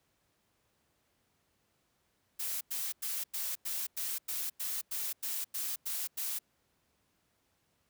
blue noise bursts, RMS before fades -36 dBFS, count 13, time 2.39-6.39 s, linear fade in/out 10 ms, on 220 ms, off 95 ms, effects pink hiss -75 dBFS RMS until 7.89 s + high-pass 60 Hz 12 dB/octave

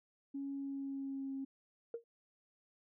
sine tone with pitch glide, 277.2 to 270.4 Hz, C#4 to C#4, 0 to -43 cents, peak -38 dBFS, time 0.34-1.45 s, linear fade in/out 10 ms, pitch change -43 cents, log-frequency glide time 0.53-1.33 s
sine tone with exponential decay, 465.4 Hz, A#4, 3 cents flat, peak -34 dBFS, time 1.94-2.04 s, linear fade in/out 2 ms, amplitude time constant 21 ms
effects tanh soft clip ceiling -32 dBFS

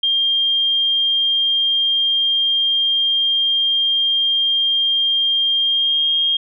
sine tone with pitch glide, 3204 to 3232 Hz, G7 to G#7, +37 to -48 cents, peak -14 dBFS, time 0.03-6.37 s, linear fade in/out 5 ms, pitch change +15 cents, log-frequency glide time 5.56-6.1 s, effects none

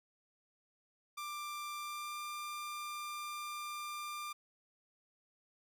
sawtooth tone with pitch glide, 1184 to 1192.9 Hz, D6 to D6, +14 to +27 cents, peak -37 dBFS, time 1.17-4.33 s, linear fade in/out 10 ms, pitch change +13 cents, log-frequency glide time 1.76-2.19 s, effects none

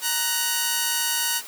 5% pulse tone pair together, 936.8 / 1487 Hz, A#5 / F#6, +8 / +8 cents, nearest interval minor sixth, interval 800 cents, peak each -13 dBFS, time 0.01-1.42 s, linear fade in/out 50 ms, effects white hiss -40 dBFS RMS until 1.47 s + high-pass 300 Hz 12 dB/octave

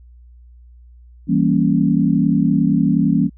sine chord, E diminished seventh, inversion none, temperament equal, 164.81 / 196 / 233.1 / 277.2 Hz, E3 / G3 / Bb3 / Db4, 0 / 0 / 0 / 0 cents, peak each -18 dBFS, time 1.27-3.3 s, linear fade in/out 50 ms, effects added 60 Hz sine -41 dBFS peak until 3.37 s

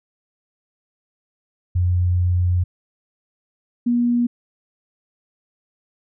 sine tone pair in turn, 89.2 / 240.1 Hz, F2 / B3, +37 / -49 cents, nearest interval octave + perfect fourth, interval 1714 cents, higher second, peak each -15 dBFS, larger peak neither, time 1.75-2.64 / 3.86-4.27 s, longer first, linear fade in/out 10 ms, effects none

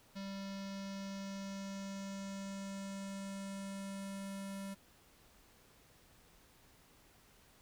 square tone with low-pass filter sweep, 196 Hz, G3, in tune, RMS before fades -44 dBFS, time 0.15-4.75 s, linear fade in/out 20 ms, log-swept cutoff 4800 to 11000 Hz, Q 2.3, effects pink hiss -65 dBFS RMS until 7.61 s

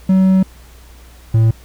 triangle tone pair in turn, 189 / 112.38 Hz, F#3 / A2, +37 / +37 cents, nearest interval major sixth, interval 900 cents, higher first, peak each -6 dBFS, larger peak neither, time 0.09-0.43 / 1.34-1.51 s, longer first, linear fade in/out 5 ms, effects added 60 Hz sine -39 dBFS peak until 1.64 s + pink hiss -46 dBFS RMS until 1.64 s

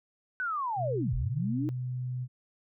sine linear two-way sweep, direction down then up, 1526 to 34.65 to 319.5 Hz, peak -29 dBFS, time 0.4-1.69 s, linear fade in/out 0 ms, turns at 1.15 s
sine tone, 125.9 Hz, B2, 34 cents sharp, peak -31 dBFS, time 0.76-2.28 s, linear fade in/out 50 ms
effects none

